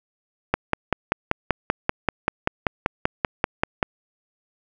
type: click train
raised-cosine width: 0.5 ms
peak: -3 dBFS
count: 18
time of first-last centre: 0.54-3.828 s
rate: 5.17 Hz
effects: none